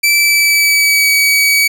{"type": "tone with pitch glide", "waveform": "sawtooth", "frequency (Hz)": [2324, 2271], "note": ["D7", "C#7"], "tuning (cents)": [-19, 41], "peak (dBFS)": -5, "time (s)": [0.03, 1.68], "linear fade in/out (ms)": 10, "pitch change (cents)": -40, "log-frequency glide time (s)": [0.16, 1.13], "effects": []}